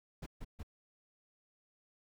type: noise bursts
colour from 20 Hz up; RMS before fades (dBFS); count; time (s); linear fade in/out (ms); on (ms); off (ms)
brown; -43; 3; 0.22-0.632; 10; 44; 140
effects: none